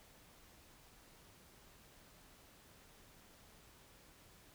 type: silence
effects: pink hiss -63 dBFS RMS until 4.54 s